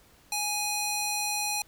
square tone with band-pass filter, 830 Hz, G#5, 1 cent flat, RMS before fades -30 dBFS, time 0.32-1.62 s, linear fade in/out 2 ms, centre 8100 Hz, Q 0.57, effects pink hiss -59 dBFS RMS until 1.67 s

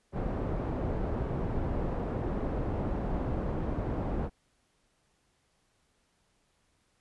pink low-pass noise, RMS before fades -32 dBFS, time 0.12-4.3 s, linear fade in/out 50 ms, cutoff 690 Hz, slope 12 dB/octave, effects pink hiss -72 dBFS RMS until 7 s + resampled to 24000 Hz

